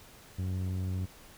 sawtooth tone with low-pass filter, 92.8 Hz, F#2, 6 cents sharp, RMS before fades -33 dBFS, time 0.38-1.06 s, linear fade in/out 10 ms, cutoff 220 Hz, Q 0.53, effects pink hiss -54 dBFS RMS until 1.37 s

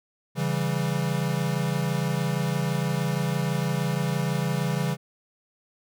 square chord, C# diminished, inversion none, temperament equal, 138.59 / 164.81 / 196 Hz, C#3 / E3 / G3, 0 / 0 / 0 cents, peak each -28 / -28 / -32 dBFS, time 0.35-4.97 s, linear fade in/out 50 ms, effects none

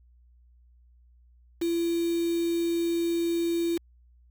sine tone with quantisation, 338 Hz, E4, 43 cents sharp, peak -24 dBFS, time 1.61-3.78 s, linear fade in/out 10 ms, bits 6, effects added 60 Hz sine -55 dBFS peak until 4.3 s

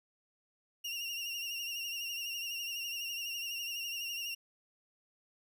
30% pulse tone with vibrato, 2794 Hz, F7, in tune, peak -34 dBFS, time 0.84-4.35 s, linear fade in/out 10 ms, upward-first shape sine, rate 12 Hz, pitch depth 48 cents each way, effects none

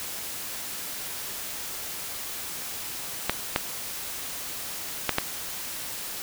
clicks, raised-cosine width 0.3 ms, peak -5 dBFS, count 4, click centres 3.296 / 3.561 / 5.093 / 5.184 s, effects white hiss -35 dBFS RMS until 6.22 s

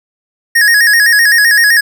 square tone with vibrato, 1763 Hz, A6, 3 cents sharp, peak -6 dBFS, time 0.55-1.81 s, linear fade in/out 10 ms, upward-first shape square, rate 7.8 Hz, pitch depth 88 cents each way, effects none

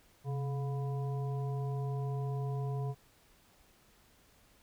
harmonic tone with a mistuned harmonic, 141.7 Hz, C#3, 38 cents sharp, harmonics 1 / 3 / 5 / 7, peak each -33 / -43 / -47 / -50 dBFS, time 0.24-2.95 s, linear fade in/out 50 ms, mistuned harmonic 1, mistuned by -110 cents, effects pink hiss -65 dBFS RMS until 4.62 s

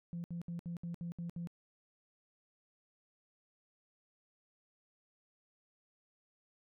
sine tone bursts, 171.1 Hz, F3, 35 cents flat, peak -37 dBFS, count 8, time 0.13-1.472 s, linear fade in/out 0 ms, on 110 ms, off 66 ms, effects tanh soft clip ceiling -35 dBFS

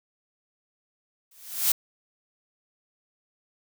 blue noise with exponential growth, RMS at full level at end -18 dBFS, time 1.31-1.72 s, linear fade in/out 5 ms, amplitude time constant 87 ms, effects none

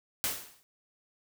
white noise with exponential decay, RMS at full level -28 dBFS, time 0.24-0.63 s, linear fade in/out 0 ms, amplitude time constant 84 ms, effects none

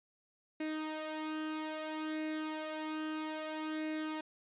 sawtooth tone with flanger, 311.1 Hz, D#4, in tune, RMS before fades -39 dBFS, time 0.6-4.21 s, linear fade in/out 5 ms, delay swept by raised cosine 0.45 to 2.55 ms, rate 0.61 Hz, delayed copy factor +0.6, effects resampled to 8000 Hz

